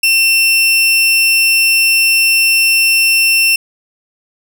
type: tone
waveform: sawtooth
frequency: 2700 Hz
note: E7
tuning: 41 cents sharp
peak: -5 dBFS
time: 0.03-3.56 s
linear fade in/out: 5 ms
effects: none